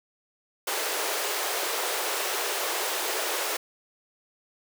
pink high-pass noise, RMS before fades -29 dBFS, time 0.67-3.57 s, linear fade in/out 5 ms, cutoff 370 Hz, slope 48 dB/octave, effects none

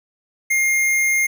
square tone, 2124 Hz, C7, 25 cents sharp, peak -16 dBFS, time 0.5-1.27 s, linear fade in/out 10 ms, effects none

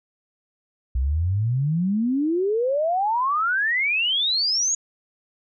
sine exponential sweep, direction up, 60.3 to 6830 Hz, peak -19 dBFS, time 0.95-4.75 s, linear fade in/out 5 ms, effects none

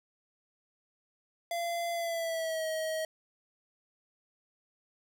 square tone with pitch glide, 684 to 634.5 Hz, F5 to D#5, -36 to +34 cents, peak -32 dBFS, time 1.51-3.05 s, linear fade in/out 2 ms, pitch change -130 cents, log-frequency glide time 1.92-2.67 s, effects none

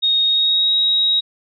sine tone with pitch glide, 3729 to 3803 Hz, A#7 to A#7, 0 to +34 cents, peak -13 dBFS, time 0.02-1.21 s, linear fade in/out 20 ms, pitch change +34 cents, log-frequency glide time 0.25-0.73 s, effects none

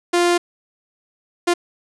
sawtooth tone bursts at uneven times, 349.2 Hz, F4, in tune, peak -10 dBFS, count 2, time 0.13-0.38 / 1.47-1.54 s, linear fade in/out 10 ms, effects resampled to 24000 Hz + 7-bit

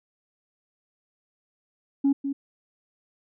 sine tone with echo, 277.2 Hz, C#4, in tune, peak -16 dBFS, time 2.04-2.13 s, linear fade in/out 10 ms, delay 200 ms, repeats 1, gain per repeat -9 dB, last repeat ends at 2.33 s, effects tanh soft clip ceiling -15 dBFS

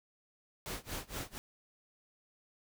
pink noise with tremolo, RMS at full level -39 dBFS, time 0.66-1.38 s, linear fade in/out 0 ms, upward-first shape sine, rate 4.3 Hz, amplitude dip 95%, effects none

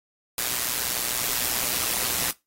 white noise with amplitude modulation, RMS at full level -23 dBFS, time 0.38-2.31 s, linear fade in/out 2 ms, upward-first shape sine, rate 121 Hz, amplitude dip 70%, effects noise-tail reverb RT60 0.2 s tail -19 dB re dry + AAC 48 kbps

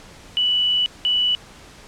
sine tone pair in turn, 2960 / 2960 Hz, F#7 / F#7, 0 / 0 cents, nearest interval unison, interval 0 cents, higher neither, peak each -16 dBFS, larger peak neither, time 0.37-0.86 / 1.05-1.35 s, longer first, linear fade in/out 0 ms, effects pink hiss -44 dBFS RMS until 1.87 s + low-pass 8000 Hz 12 dB/octave

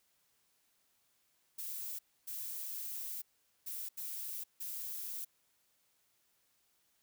violet noise bursts at uneven times, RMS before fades -42 dBFS, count 5, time 1.58-1.99 / 2.27-3.22 / 3.66-3.89 / 3.97-4.44 / 4.6-5.25 s, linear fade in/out 10 ms, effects white hiss -75 dBFS RMS until 7.02 s

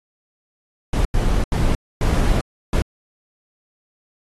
brown noise bursts at uneven times, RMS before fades -17 dBFS, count 5, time 0.93-1.05 / 1.14-1.44 / 1.52-1.75 / 2.01-2.41 / 2.73-2.82 s, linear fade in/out 2 ms, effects AAC 32 kbps

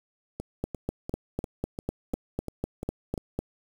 two click trains, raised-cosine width 2 ms, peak -20 / -15 dBFS, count 9 / 12, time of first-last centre 0.4-3.178 / 0.64-3.39 s, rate 2.88 / 4 Hz, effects 7-bit

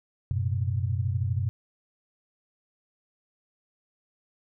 sine tone cluster, 93.4 / 112.2 / 125.2 Hz, F#2 / A2 / B2, +17 / +34 / +24 cents, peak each -27 / -32 / -29 dBFS, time 0.31-1.49 s, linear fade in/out 0 ms, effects none

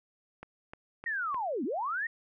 click train, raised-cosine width 0.5 ms, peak -28 dBFS, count 4, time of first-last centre 0.43-1.345 s, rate 3.28 Hz
sine linear two-way sweep, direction down then up, 1900 to 218.2 to 1900 Hz, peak -30 dBFS, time 1.06-2.07 s, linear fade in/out 5 ms, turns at 1.64 s
effects none

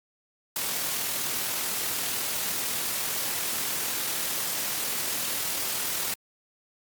white noise with amplitude modulation, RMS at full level -28 dBFS, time 0.56-6.14 s, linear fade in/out 2 ms, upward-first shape sine, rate 40.1 Hz, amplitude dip 30%, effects high-pass 100 Hz 12 dB/octave + Opus 48 kbps

